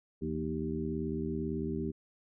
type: harmonic tone with a mistuned harmonic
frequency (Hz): 78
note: D#2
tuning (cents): +5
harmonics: 1 / 2 / 3 / 4 / 5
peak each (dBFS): -41 / -38 / -37 / -39 / -38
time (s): 0.21-1.92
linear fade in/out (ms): 20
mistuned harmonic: 2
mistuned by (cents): +84
effects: none